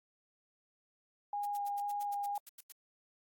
sine tone with vibrato, 815 Hz, G#5, 33 cents flat, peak -34 dBFS, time 1.33-2.38 s, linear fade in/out 2 ms, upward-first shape square, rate 2 Hz, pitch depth 8 cents each way
blue noise bursts, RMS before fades -49 dBFS, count 12, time 1.43-2.723 s, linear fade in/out 5 ms, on 28 ms, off 87 ms
effects AAC 64 kbps

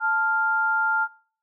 sine tone pair together, 880 / 1396.9 Hz, A5 / F6, 0 / 0 cents, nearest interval minor sixth, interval 800 cents, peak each -25 / -21 dBFS, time 0-1.08 s, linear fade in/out 50 ms, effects noise-tail reverb RT60 0.5 s tail -22 dB re dry

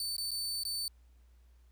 sawtooth tone with dropouts, 4530 Hz, C#8, 37 cents sharp, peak -31 dBFS, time 0-0.88 s, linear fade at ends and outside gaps 1 ms, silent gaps 0.166-0.181 / 0.308-0.315 / 0.635-0.651 s, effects added 60 Hz sine -58 dBFS peak until 1.71 s + pink hiss -75 dBFS RMS until 1.71 s

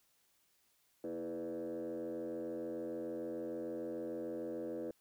sine tone with frequency modulation, 411.7 Hz, G#4, 15 cents flat, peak -37 dBFS, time 1.04-4.91 s, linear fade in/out 2 ms, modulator 86.7 Hz, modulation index 1.8, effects tanh soft clip ceiling -36 dBFS + white hiss -74 dBFS RMS until 5 s

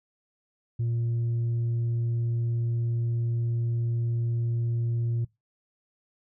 sine tone, 117.1 Hz, A#2, 8 cents sharp, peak -22 dBFS, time 0.79-5.25 s, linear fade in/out 10 ms, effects noise-tail reverb RT60 0.2 s tail -22 dB re dry + tanh soft clip ceiling -23 dBFS

